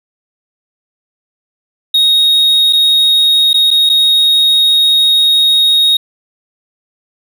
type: tone with dropouts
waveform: triangle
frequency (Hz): 3749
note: A#7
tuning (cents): +9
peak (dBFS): -5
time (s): 1.94-5.97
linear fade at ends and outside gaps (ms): 5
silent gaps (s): 2.727-2.731 / 3.532-3.541 / 3.706-3.711 / 3.893-3.897
effects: none